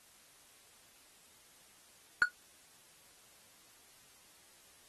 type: tone with exponential decay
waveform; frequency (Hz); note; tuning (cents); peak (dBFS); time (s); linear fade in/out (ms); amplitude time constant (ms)
triangle; 1454; F#6; -31; -17; 2.22-2.31; 0; 18
effects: white hiss -62 dBFS RMS until 4.88 s + AAC 32 kbps